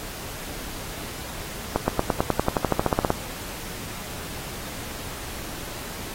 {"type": "accelerating click train", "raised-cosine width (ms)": 1, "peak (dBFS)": -5, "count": 17, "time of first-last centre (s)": [1.76, 3.104], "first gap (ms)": 120, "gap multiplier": 0.95, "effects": ["pink hiss -36 dBFS RMS until 6.14 s", "AAC 48 kbps"]}